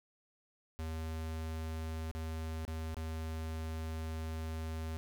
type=tone with dropouts; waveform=square; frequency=80.1 Hz; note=E2; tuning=49 cents flat; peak=-38 dBFS; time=0.79-4.97 s; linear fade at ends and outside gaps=0 ms; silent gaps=2.113-2.15 / 2.651-2.679 / 2.944-2.968 s; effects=none